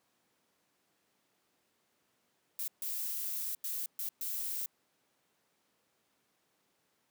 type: noise bursts at uneven times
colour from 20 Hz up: violet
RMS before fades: -37 dBFS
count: 5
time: 2.59-2.68 / 2.82-3.55 / 3.64-3.86 / 3.99-4.09 / 4.21-4.66 s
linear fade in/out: 2 ms
effects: pink hiss -75 dBFS RMS until 7.1 s + high-pass 200 Hz 12 dB/octave